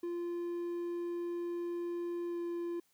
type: tone with pitch glide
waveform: triangle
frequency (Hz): 346.2 to 344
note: F4 to F4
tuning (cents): -15 to -26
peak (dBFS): -33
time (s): 0.03-2.8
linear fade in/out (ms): 5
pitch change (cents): -11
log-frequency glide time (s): 2.28-2.39
effects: white hiss -73 dBFS RMS until 2.93 s